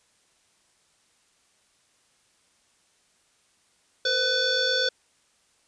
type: tone with frequency modulation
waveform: sine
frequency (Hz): 2489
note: D#7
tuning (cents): 0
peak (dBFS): -21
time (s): 4.05-4.89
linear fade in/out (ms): 5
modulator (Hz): 986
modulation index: 2.5
effects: white hiss -65 dBFS RMS until 5.67 s + resampled to 22050 Hz